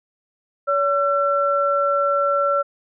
sine tone pair together, 567.6 / 1350 Hz, C#5 / E6, +41 / +41 cents, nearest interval octave + minor third, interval 1500 cents, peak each -19 / -19 dBFS, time 0.67-2.63 s, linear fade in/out 20 ms, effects none

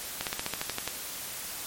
slowing click train, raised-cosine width 0.2 ms, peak -12 dBFS, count 10, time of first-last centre 0.21-0.876 s, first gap 58 ms, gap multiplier 1.06, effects white hiss -38 dBFS RMS until 1.66 s + MP3 64 kbps

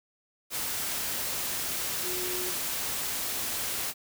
sine tone in noise, 362.3 Hz, F#4, 36 cents flat, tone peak -36 dBFS, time 2.02-2.54 s, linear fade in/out 50 ms, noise white, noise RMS -32 dBFS, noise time 0.5-3.94 s, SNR -7 dB, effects none

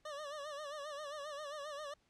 25% pulse tone with vibrato, 587.3 Hz, D5, in tune, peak -39 dBFS, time 0.05-1.94 s, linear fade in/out 5 ms, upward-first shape sine, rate 7.5 Hz, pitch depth 88 cents each way, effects pink hiss -75 dBFS RMS until 2.09 s + low-pass 7000 Hz 12 dB/octave

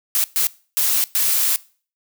blue noise bursts at uneven times, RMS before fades -18 dBFS, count 4, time 0.15-0.24 / 0.36-0.47 / 0.77-1.04 / 1.15-1.56 s, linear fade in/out 0 ms, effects noise-tail reverb RT60 0.4 s tail -21 dB re dry

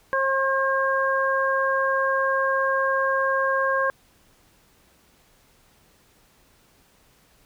harmonic tone, 537 Hz, C5, 45 cents sharp, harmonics 1 / 2 / 3, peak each -24 / -24 / -24 dBFS, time 0.13-3.9 s, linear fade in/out 0 ms, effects pink hiss -59 dBFS RMS until 7.45 s

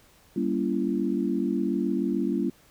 sine chord, G diminished seventh, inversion none, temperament just, 196 / 235.2 / 282.2 / 338.7 Hz, G3 / Bb3 / Db4 / Fb4, 0 / +16 / +31 / +47 cents, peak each -29 dBFS, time 0.36-2.5 s, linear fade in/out 5 ms, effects pink hiss -58 dBFS RMS until 2.7 s

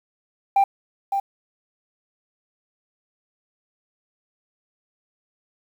sine tone with echo, 790 Hz, G5, 13 cents sharp, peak -11 dBFS, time 0.56-0.64 s, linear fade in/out 5 ms, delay 560 ms, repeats 1, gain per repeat -8 dB, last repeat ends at 1.2 s, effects tanh soft clip ceiling -12 dBFS + 8-bit

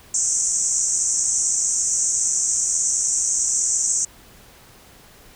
white band-pass noise, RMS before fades -21 dBFS, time 0.14-4.05 s, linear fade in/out 5 ms, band 5900 to 8200 Hz, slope 96 dB/octave, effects pink hiss -48 dBFS RMS until 5.35 s

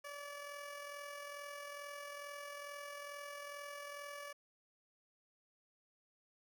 15% pulse tone with amplitude modulation, 576 Hz, D5, 34 cents flat, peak -38 dBFS, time 0.04-4.33 s, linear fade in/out 10 ms, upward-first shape sine, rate 42.3 Hz, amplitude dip 40%, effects none

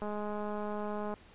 click train, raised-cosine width 1 ms, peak -25 dBFS, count 235, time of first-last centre 0.02-1.14 s, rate 209 Hz, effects pink hiss -58 dBFS RMS until 1.34 s + resampled to 8000 Hz

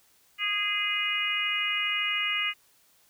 harmonic tone, 412.9 Hz, G#4, 10 cents flat, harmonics 3 / 4 / 5 / 6 / 7, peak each -36 / -39 / -30 / -31 / -30 dBFS, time 0.38-2.54 s, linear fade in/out 50 ms, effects white hiss -63 dBFS RMS until 3.09 s

